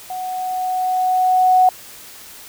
sine tone with level ramp, 740 Hz, F#5, in tune, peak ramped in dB -24 to -8 dBFS, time 0.1-1.69 s, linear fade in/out 2 ms, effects white hiss -39 dBFS RMS until 2.48 s

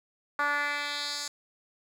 10% pulse tone with band-pass filter sweep, 290 Hz, D4, 22 cents flat, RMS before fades -31 dBFS, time 0.39-1.28 s, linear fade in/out 2 ms, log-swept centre 1300 to 6200 Hz, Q 2.1, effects 9-bit

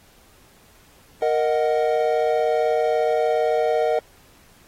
triangle chord, D# minor, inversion second, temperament equal, 466.2 / 622.3 / 740 Hz, A#4 / D#5 / F#5, 0 / 0 / 0 cents, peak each -19 / -20 / -22 dBFS, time 1.22-3.99 s, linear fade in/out 2 ms, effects pink hiss -54 dBFS RMS until 4.67 s + AAC 48 kbps

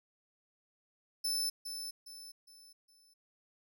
sawtooth tone with echo, 5274 Hz, E8, in tune, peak -29 dBFS, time 1.24-1.5 s, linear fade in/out 10 ms, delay 410 ms, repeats 4, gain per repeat -8 dB, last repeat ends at 3.14 s, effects none

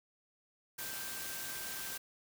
sine tone in noise, 1568 Hz, G6, in tune, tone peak -49 dBFS, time 0.78-1.98 s, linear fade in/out 10 ms, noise white, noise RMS -42 dBFS, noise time 0.78-1.98 s, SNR -10 dB, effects none

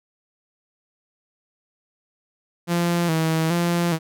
sawtooth tone with vibrato, 166.5 Hz, E3, 18 cents sharp, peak -15 dBFS, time 2.67-3.99 s, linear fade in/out 50 ms, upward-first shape square, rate 1.2 Hz, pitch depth 59 cents each way, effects none

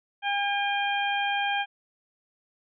harmonic tone with a mistuned harmonic, 807 Hz, G#5, 50 cents flat, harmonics 1 / 2 / 3 / 4, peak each -27 / -30 / -32 / -33 dBFS, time 0.22-1.66 s, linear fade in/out 50 ms, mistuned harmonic 4, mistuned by -27 cents, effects none

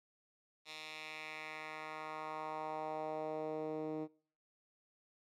10% pulse tone with band-pass filter sweep, 155.56 Hz, D#3, in tune, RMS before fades -43 dBFS, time 0.65-4.08 s, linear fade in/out 50 ms, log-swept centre 3600 to 340 Hz, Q 1.8, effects noise-tail reverb RT60 0.5 s tail -24 dB re dry

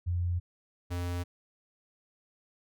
sine / square tone pair in turn, 87.7 / 88.02 Hz, F2 / F2, +8 / +14 cents, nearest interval unison, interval 6 cents, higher second, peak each -27 / -32 dBFS, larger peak first, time 0.06-0.4 / 0.9-1.24 s, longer neither, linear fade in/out 20 ms, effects none

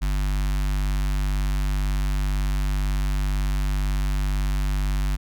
square tone with notch filter, 49 Hz, G1, in tune, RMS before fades -23 dBFS, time 0.01-5.17 s, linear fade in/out 20 ms, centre 470 Hz, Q 0.6, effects none

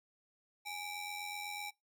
sawtooth ring-modulated tone, 1568 Hz, G6, in tune, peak -34 dBFS, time 0.65-1.71 s, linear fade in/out 20 ms, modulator 740 Hz, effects noise-tail reverb RT60 0.2 s tail -22 dB re dry

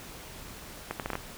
accelerating click train, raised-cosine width 0.5 ms, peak -16 dBFS, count 6, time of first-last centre 0.91-1.154 s, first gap 88 ms, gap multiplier 0.7, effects pink hiss -45 dBFS RMS until 1.37 s

